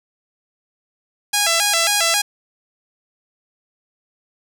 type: tone with vibrato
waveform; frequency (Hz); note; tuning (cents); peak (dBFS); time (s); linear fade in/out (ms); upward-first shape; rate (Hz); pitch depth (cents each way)
5% pulse; 741; F#5; +2; -3; 1.33-2.22; 10; square; 3.7; 180
effects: none